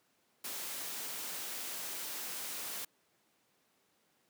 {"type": "noise", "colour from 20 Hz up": "white", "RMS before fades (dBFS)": -41, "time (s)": [0.44, 2.85], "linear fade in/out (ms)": 5, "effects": ["pink hiss -73 dBFS RMS until 4.29 s", "high-pass 200 Hz 12 dB/octave"]}